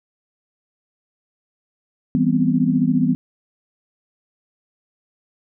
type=chord; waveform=sine; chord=C major seventh; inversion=first; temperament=equal with one note detuned; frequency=163.3 / 196 / 246.9 / 261.6 Hz; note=E3 / G3 / B3 / C4; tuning=-16 / 0 / 0 / 0 cents; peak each=-21 / -22 / -18 / -21 dBFS; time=2.15-3.15 s; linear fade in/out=0 ms; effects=none